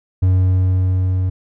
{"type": "tone with level ramp", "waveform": "triangle", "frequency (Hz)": 92.7, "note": "F#2", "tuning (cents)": 4, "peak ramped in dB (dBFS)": [-8, -13], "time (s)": [0.22, 1.3], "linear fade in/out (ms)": 10, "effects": []}